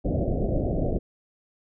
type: low-pass noise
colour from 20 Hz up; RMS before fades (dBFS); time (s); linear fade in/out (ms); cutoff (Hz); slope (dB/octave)
pink; -25; 0.04-0.99; 20; 700; 96
effects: none